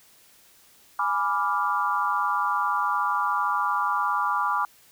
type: chord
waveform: sine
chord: G# diminished seventh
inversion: none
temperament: equal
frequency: 830.6 / 987.8 / 1174.7 / 1396.9 Hz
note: G#5 / B5 / D6 / F6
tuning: 0 / 0 / 0 / 0 cents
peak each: -30 / -27 / -25 / -30 dBFS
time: 0.99-4.65 s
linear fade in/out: 2 ms
effects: white hiss -56 dBFS RMS until 4.91 s